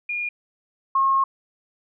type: tone pair in turn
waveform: sine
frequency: 2426 / 1080.7 Hz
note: D#7 / C#6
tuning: -44 / -44 cents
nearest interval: octave + major second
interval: 1400 cents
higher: first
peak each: -24 / -16 dBFS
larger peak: second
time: 0.09-0.29 / 0.95-1.24 s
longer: second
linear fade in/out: 5 ms
effects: none